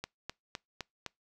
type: click train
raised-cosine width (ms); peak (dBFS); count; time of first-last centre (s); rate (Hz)
0.2; -20; 5; 0.04-1.063; 3.91
effects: noise-tail reverb RT60 0.2 s tail -26 dB re dry